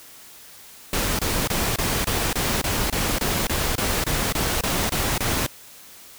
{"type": "noise bursts", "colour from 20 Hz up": "pink", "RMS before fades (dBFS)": -23, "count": 16, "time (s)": [0.93, 5.465], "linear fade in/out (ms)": 2, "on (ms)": 260, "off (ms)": 25, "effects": ["white hiss -45 dBFS RMS until 6.18 s"]}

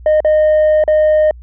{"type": "tone with dropouts", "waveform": "sine", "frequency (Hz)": 615, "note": "D#5", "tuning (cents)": -20, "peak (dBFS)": -5, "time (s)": [0.06, 1.31], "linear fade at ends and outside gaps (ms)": 2, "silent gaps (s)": [[0.204, 0.247], [0.839, 0.878]], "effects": ["tanh soft clip ceiling -7 dBFS", "added 60 Hz sine -32 dBFS peak until 1.42 s"]}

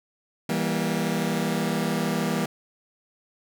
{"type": "chord", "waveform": "sawtooth", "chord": "E diminished", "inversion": "none", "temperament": "just", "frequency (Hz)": [164.81, 197.78, 237.3], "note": ["E3", "G3", "Bb3"], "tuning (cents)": [0, 16, 31], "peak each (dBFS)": -24, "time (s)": [0.49, 2.46], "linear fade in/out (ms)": 5, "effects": []}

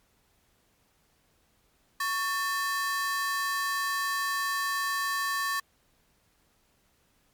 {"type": "ring-modulated tone", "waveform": "45% pulse", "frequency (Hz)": 1449, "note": "F#6", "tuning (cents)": -37, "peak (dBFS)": -24, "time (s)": [2, 5.6], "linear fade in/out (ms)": 5, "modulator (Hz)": 334, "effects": ["pink hiss -68 dBFS RMS until 7.33 s", "MP3 96 kbps"]}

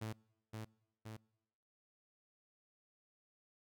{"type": "tone with echo", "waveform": "sawtooth", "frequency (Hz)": 109.7, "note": "A2", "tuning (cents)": -5, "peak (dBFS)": -37, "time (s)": [0.01, 0.13], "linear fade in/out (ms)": 10, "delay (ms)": 520, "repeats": 2, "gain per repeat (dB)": -3, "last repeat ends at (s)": 1.17, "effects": ["noise-tail reverb RT60 1.0 s tail -26 dB re dry"]}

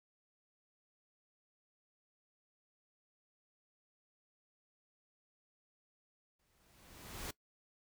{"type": "noise with exponential growth", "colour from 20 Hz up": "pink", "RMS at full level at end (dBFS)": -41, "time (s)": [6.39, 7.31], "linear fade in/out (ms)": 5, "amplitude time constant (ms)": 200, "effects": ["noise-tail reverb RT60 0.1 s tail -20 dB re dry"]}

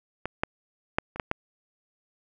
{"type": "clicks", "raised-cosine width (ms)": 0.5, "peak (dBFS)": [-15, -9, -7, -24, -11, -10], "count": 6, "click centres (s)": [0.256, 0.435, 0.985, 1.16, 1.198, 1.314], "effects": []}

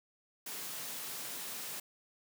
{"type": "high-pass noise", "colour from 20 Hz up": "white", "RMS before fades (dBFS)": -42, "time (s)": [0.46, 1.8], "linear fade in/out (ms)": 5, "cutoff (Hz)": 120, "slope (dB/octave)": 96, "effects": []}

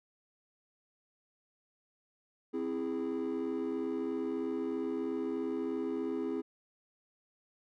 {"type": "chord", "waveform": "triangle", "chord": "C augmented", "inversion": "none", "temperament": "equal with one note detuned", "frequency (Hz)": [261.6, 329.6, 412.7], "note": ["C4", "E4", "G#4"], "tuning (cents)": [0, 0, -11], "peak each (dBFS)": -34, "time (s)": [2.53, 6.42], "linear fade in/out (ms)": 20, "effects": ["tanh soft clip ceiling -26 dBFS"]}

